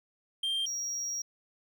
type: tone pair in turn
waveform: triangle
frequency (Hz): 3176 / 5659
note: G7 / F8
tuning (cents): +22 / +22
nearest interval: minor seventh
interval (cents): 1000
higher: second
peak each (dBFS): -27 / -31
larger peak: first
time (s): 0.43-0.66 / 0.66-1.22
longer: second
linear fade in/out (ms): 5
effects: none